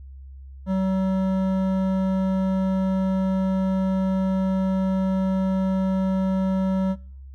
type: tone with hard clipping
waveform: triangle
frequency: 189.6 Hz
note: F#3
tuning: 43 cents sharp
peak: -22 dBFS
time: 0.66-6.96 s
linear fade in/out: 50 ms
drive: 16 dB
effects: noise-tail reverb RT60 0.6 s tail -25 dB re dry + added 67 Hz sine -38 dBFS peak until 7.34 s